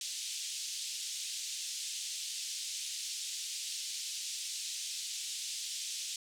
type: band-pass noise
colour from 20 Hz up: white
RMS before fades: -40 dBFS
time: 0.01-6.16 s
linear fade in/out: 2 ms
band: 3000 to 7900 Hz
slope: 24 dB/octave
effects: none